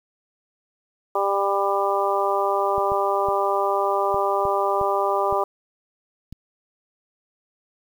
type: harmonic tone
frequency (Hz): 198.4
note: G3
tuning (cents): +21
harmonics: 2 / 3 / 4 / 5 / 6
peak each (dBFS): -25 / -25 / -25 / -26 / -26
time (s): 1.15-5.44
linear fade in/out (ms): 5
type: clicks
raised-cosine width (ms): 5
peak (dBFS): -24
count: 8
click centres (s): 2.781 / 2.919 / 3.286 / 4.144 / 4.453 / 4.813 / 5.326 / 6.326
effects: 8-bit